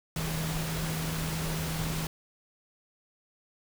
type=tone in noise; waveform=sine; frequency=160 Hz; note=D#3; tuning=49 cents sharp; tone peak=-32 dBFS; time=0.16-2.07 s; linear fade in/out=2 ms; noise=pink; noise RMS=-35 dBFS; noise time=0.16-2.07 s; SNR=0 dB; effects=none